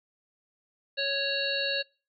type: harmonic tone with a mistuned harmonic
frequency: 554.4 Hz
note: C#5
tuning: in tune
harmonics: 1 / 3 / 5 / 7 / 8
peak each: -33 / -33 / -33 / -33 / -33 dBFS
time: 0.97-1.83 s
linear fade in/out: 20 ms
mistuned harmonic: 8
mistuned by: -26 cents
effects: noise-tail reverb RT60 0.4 s tail -26 dB re dry